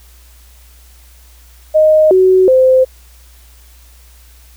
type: tone with pitch steps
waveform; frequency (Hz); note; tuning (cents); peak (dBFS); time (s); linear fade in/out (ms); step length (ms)
sine; 621 / 373.8 / 518; D#5 / F#4 / C5; -3 / +18 / -17; -5; 1.74-2.85; 20; 370
effects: added 60 Hz sine -40 dBFS peak until 4.56 s + white hiss -47 dBFS RMS until 4.56 s